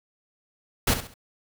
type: noise with echo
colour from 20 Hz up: pink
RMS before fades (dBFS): -21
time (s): 0.87-0.94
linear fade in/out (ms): 5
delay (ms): 67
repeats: 3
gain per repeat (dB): -10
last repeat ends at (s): 1.141
effects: none